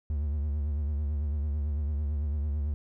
triangle tone with vibrato, 73.42 Hz, D2, in tune, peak -25 dBFS, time 0.1-2.74 s, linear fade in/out 0 ms, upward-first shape triangle, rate 9 Hz, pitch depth 100 cents each way, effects none

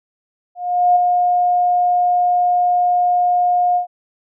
sine tone with ADSR envelope, 714 Hz, F5, 38 cents sharp, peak -8 dBFS, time 0.55-3.87 s, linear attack 410 ms, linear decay 9 ms, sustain -4 dB, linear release 110 ms, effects none

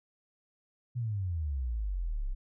sine exponential sweep, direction down, 125.5 to 30.87 Hz, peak -30 dBFS, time 0.95-2.35 s, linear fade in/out 20 ms, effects none

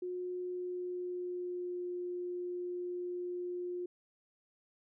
sine tone with pitch glide, 361.1 to 355.9 Hz, F#4 to F4, -42 to +33 cents, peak -36 dBFS, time 0.02-3.86 s, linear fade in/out 5 ms, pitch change -25 cents, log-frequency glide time 0.4-1.88 s, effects none

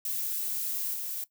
violet noise with level steps, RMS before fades -32 / -35 dBFS, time 0.05-1.24 s, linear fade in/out 2 ms, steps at 0.94 s, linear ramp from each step 2 ms, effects noise-tail reverb RT60 0.1 s tail -17 dB re dry

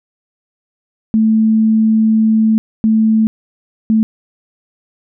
sine tone bursts at uneven times, 220 Hz, A3, in tune, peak -8 dBFS, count 3, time 1.14-2.58 / 2.84-3.27 / 3.9-4.03 s, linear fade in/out 0 ms, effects none

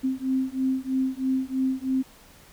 sine beating tone pair, 260.8 / 263.9 Hz, C4 / C4, -5 / +15 cents, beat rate 3.1 Hz, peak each -26 / -26 dBFS, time 0.03-2.03 s, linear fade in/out 20 ms, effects pink hiss -52 dBFS RMS until 2.52 s

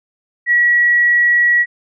sine tone, 1924 Hz, B6, 46 cents flat, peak -9 dBFS, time 0.46-1.66 s, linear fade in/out 50 ms, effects none

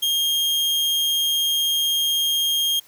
40% pulse tone, 3228 Hz, G#7, 50 cents flat, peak -18 dBFS, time 0.02-2.8 s, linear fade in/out 10 ms, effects white hiss -52 dBFS RMS until 2.87 s

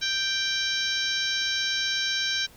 harmonic tone, 784 Hz, G5, in tune, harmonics 2 / 3 / 4 / 5 / 6 / 7 / 8, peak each -30 / -35 / -32 / -29 / -38 / -32 / -38 dBFS, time 0.01-2.47 s, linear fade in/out 20 ms, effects pink hiss -53 dBFS RMS until 2.56 s

